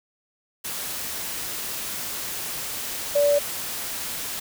sine tone in noise, 577 Hz, D5, 31 cents flat, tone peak -16 dBFS, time 3.15-3.39 s, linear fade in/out 10 ms, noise white, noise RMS -31 dBFS, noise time 0.64-4.4 s, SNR +12 dB, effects none

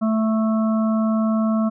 harmonic tone, 220 Hz, A3, in tune, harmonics 1 / 3 / 5 / 6, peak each -17 / -27 / -31 / -33 dBFS, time 0.01-1.7 s, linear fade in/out 20 ms, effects none

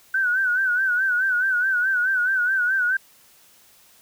sine tone with vibrato, 1506 Hz, F#6, 30 cents sharp, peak -18 dBFS, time 0.14-2.97 s, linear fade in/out 5 ms, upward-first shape sine, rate 4.7 Hz, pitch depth 84 cents each way, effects white hiss -54 dBFS RMS until 4.01 s

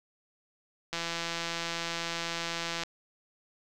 click train, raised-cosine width 0.2 ms, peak -16 dBFS, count 321, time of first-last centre 0.93-2.835 s, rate 168 Hz, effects none

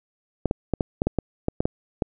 clicks, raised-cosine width 2 ms, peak -8 dBFS, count 11, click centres 0.457 / 0.511 / 0.737 / 0.808 / 1.019 / 1.07 / 1.187 / 1.484 / 1.605 / 1.655 / 2.022 s, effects none

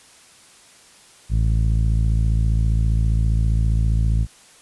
sawtooth tone with low-pass filter, 55 Hz, A1, in tune, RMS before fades -18 dBFS, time 1.29-4.27 s, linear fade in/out 50 ms, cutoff 130 Hz, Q 1.3, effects white hiss -49 dBFS RMS until 4.61 s + resampled to 24000 Hz

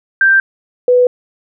sine tone pair in turn, 1573 / 495.5 Hz, G6 / B4, +6 / +6 cents, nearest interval octave + minor sixth, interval 2000 cents, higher first, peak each -6 dBFS, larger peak neither, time 0.21-0.4 / 0.88-1.07 s, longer neither, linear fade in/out 2 ms, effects none

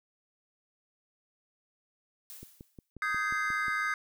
blue noise with exponential decay, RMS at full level -44 dBFS, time 2.3-2.9 s, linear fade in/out 0 ms, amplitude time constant 130 ms
click train, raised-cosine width 3 ms, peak -33 dBFS, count 8, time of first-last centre 2.43-3.682 s, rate 5.59 Hz
triangle chord, Ab major seventh, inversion second, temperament just, 1245.9 / 1557.4 / 1661.2 / 2077 Hz, Eb6 / G6 / Ab6 / C7, +2 / -12 / 0 / -13 cents, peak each -31 / -32 / -35 / -33 dBFS, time 3.02-3.94 s, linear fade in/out 2 ms
effects none

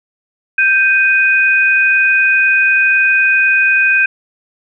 sine tone pair together, 1568 / 2489 Hz, G6 / D#7, 0 / 0 cents, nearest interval minor sixth, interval 800 cents, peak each -11 dBFS, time 0.58-4.06 s, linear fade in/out 5 ms, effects none

